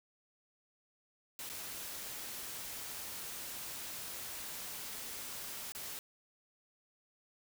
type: noise with dropouts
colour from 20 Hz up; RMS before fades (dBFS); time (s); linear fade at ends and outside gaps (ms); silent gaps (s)
white; -44; 1.39-5.99; 1; 1.492-1.498 / 5.721-5.749
effects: none